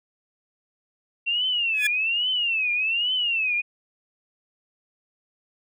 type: tone with vibrato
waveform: sine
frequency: 2713 Hz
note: E7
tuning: 49 cents sharp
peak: -21 dBFS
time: 1.26-3.62 s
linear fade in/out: 20 ms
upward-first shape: triangle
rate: 1.2 Hz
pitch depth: 220 cents each way
type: tone with exponential growth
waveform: 30% pulse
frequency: 1702 Hz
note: G#6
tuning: 42 cents sharp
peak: -16 dBFS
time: 1.73-1.87 s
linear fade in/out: 5 ms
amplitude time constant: 30 ms
effects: none